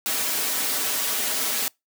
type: noise with comb filter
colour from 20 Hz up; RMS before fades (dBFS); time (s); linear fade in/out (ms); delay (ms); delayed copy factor
white; -25; 0.06-1.68; 0; 5.7; -0.7
effects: noise-tail reverb RT60 0.2 s tail -26 dB re dry + high-pass 200 Hz 12 dB/octave